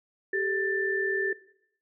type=tone cluster; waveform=sine; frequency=388.5 / 428.5 / 1772 Hz; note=G4 / A4 / A6; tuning=-16 / -46 / +12 cents; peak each=-29 / -35 / -28 dBFS; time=0.33-1.33 s; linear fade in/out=5 ms; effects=noise-tail reverb RT60 0.7 s tail -18 dB re dry